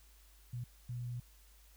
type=tone bursts at uneven times; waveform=sine; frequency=121.9 Hz; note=B2; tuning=22 cents flat; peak=-38 dBFS; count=2; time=0.53-0.64 / 0.89-1.2 s; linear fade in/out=5 ms; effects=added 51 Hz sine -60 dBFS peak until 1.76 s + white hiss -66 dBFS RMS until 1.76 s